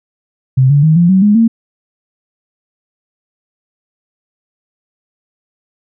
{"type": "tone with pitch steps", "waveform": "sine", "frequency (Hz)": [130.81, 143.48, 157.37, 172.6, 189.32, 207.6, 227.8], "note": ["C3", "D3", "D#3", "F3", "F#3", "G#3", "A#3"], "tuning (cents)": [0, -40, 20, -20, 40, 0, -40], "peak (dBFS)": -5, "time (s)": [0.57, 1.48], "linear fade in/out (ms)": 10, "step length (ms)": 130, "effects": []}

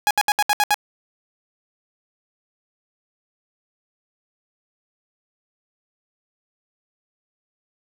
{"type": "tone bursts", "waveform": "sawtooth", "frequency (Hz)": 830.6, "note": "G#5", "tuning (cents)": 0, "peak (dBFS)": -11, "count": 7, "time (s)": [0.07, 0.743], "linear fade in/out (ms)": 0, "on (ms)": 37, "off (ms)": 69, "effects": []}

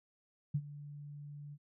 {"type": "tone with ADSR envelope", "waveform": "sine", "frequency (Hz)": 145.6, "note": "D3", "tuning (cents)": -15, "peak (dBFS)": -28, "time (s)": [0.54, 1.58], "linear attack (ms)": 10, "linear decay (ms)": 57, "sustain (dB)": -17, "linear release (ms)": 50, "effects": []}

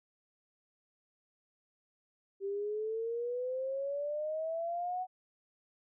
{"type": "exponential sweep", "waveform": "sine", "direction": "up", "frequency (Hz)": [390, 747], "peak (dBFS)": -33, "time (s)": [2.4, 5.07], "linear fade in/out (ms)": 50, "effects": []}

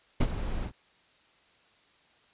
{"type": "noise with ADSR envelope", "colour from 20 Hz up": "brown", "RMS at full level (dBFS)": -21, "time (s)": [0.2, 0.72], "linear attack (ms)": 10, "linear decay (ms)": 50, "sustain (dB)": -11, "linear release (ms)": 70, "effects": ["white hiss -63 dBFS RMS until 2.33 s", "resampled to 8000 Hz"]}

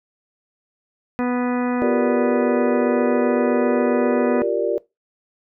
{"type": "harmonic tone", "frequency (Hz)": 246.9, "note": "B3", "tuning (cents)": 0, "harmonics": [1, 2, 3, 4, 5, 6, 7, 8, 10], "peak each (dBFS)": [-20, -26, -30, -32, -34, -36, -37, -38, -40], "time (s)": [1.19, 4.42], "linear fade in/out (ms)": 0}
{"type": "chord", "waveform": "sine", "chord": "G minor seventh", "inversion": "third", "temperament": "equal", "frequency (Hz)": [349.2, 392, 466.2, 587.3], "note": ["F4", "G4", "Bb4", "D5"], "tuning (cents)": [0, 0, 0, 0], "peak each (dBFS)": [-25, -24, -22, -23], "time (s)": [1.82, 4.78], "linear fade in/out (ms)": 0}
{"effects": ["noise-tail reverb RT60 0.2 s tail -20 dB re dry"]}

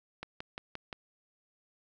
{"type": "click train", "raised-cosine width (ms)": 0.3, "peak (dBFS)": -23, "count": 5, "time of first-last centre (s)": [0.23, 0.928], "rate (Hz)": 5.73, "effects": []}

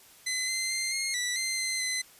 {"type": "tone with pitch steps", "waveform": "15% pulse", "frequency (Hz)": [2034, 2069, 2089, 2141, 1964, 2076, 2063, 2034], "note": ["C7", "C7", "C7", "C7", "B6", "C7", "C7", "C7"], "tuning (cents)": [-50, -20, -3, 39, -10, -14, -25, -50], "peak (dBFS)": -22, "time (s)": [0.26, 2.02], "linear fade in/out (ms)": 10, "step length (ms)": 220, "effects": ["white hiss -55 dBFS RMS until 2.19 s", "resampled to 32000 Hz"]}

